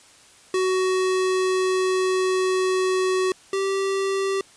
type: tone pair in turn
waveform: square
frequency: 373.3 / 389.3 Hz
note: F#4 / G4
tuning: +15 / -12 cents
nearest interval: minor second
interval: 73 cents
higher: second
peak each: -20 / -22 dBFS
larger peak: first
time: 0.54-3.32 / 3.53-4.41 s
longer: first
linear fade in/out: 2 ms
effects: white hiss -51 dBFS RMS until 4.56 s + resampled to 22050 Hz